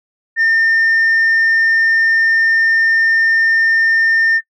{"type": "tone", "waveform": "sine", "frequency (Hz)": 1810, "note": "A6", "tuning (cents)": 48, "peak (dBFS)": -8, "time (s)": [0.36, 4.41], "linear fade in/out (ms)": 50, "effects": ["noise-tail reverb RT60 0.1 s tail -22 dB re dry", "tanh soft clip ceiling -8 dBFS"]}